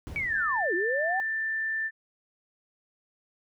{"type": "noise with exponential decay", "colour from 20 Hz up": "brown", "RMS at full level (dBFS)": -34, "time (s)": [0.07, 1.09], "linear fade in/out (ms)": 0, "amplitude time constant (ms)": 220}
{"type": "linear two-way sweep", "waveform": "sine", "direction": "down then up", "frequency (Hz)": [2315, 329.6, 791], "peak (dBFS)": -27, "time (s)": [0.16, 1.2], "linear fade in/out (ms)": 0, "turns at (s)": 0.74}
{"type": "tone", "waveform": "sine", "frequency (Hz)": 1775, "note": "A6", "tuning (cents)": 15, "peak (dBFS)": -27, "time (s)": [0.3, 1.91], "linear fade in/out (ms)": 50}
{"effects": ["high-pass 60 Hz 12 dB/octave"]}